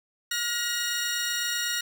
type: tone pair together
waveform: 15% pulse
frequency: 1430.5 / 1898 Hz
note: F6 / A#6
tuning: +41 / +31 cents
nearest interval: perfect fourth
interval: 490 cents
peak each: -23 dBFS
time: 0.31-1.81 s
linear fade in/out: 5 ms
effects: none